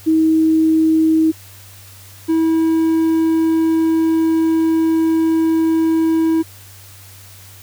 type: tone pair in turn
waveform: sine / triangle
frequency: 318.7 / 323.9 Hz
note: D#4 / E4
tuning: +42 / -30 cents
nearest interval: unison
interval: 28 cents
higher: second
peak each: -10 dBFS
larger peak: neither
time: 0.06-1.32 / 2.28-6.43 s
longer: second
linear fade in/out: 20 ms
effects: added 97 Hz sine -41 dBFS peak until 7.62 s + white hiss -42 dBFS RMS until 7.62 s